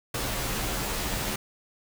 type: noise with comb filter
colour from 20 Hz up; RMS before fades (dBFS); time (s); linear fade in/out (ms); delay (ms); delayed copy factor
pink; -30; 0.14-1.36; 5; 12; -0.75
effects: none